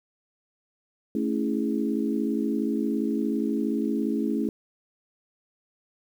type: chord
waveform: sine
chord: A major seventh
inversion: none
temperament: equal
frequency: 220 / 277.2 / 329.6 / 415.3 Hz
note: A3 / C#4 / E4 / G#4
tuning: 0 / 0 / 0 / 0 cents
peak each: -27 / -28 / -30 / -33 dBFS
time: 1.15-4.49 s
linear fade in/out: 2 ms
effects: 9-bit